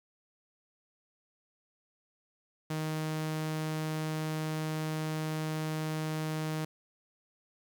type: tone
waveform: sawtooth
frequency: 156.3 Hz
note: D#3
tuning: 8 cents sharp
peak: -28 dBFS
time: 2.7-6.65 s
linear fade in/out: 5 ms
effects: 10-bit